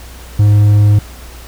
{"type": "tone", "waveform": "triangle", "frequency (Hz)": 103.83, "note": "G#2", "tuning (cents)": 0, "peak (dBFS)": -3, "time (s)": [0.39, 0.99], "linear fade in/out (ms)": 5, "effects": ["added 60 Hz sine -31 dBFS peak until 1.47 s", "pink hiss -36 dBFS RMS until 1.47 s"]}